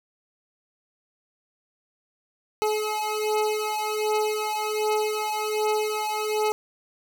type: beating tone pair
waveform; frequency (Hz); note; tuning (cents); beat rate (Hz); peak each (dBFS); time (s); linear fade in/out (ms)
25% pulse; 426.6 / 427.9; G#4 / A4; +46 / -48; 1.3; -23; 2.62-6.52; 0
effects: none